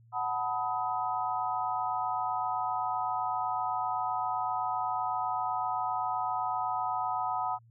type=chord; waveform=sine; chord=B dominant seventh; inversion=second; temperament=equal with one note detuned; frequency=740 / 880 / 987.8 / 1261.9 Hz; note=F#5 / A5 / B5 / D#6; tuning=0 / 0 / 0 / +24 cents; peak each=-33 / -36 / -34 / -35 dBFS; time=0.12-7.59 s; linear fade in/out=50 ms; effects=added 115 Hz sine -56 dBFS peak until 7.7 s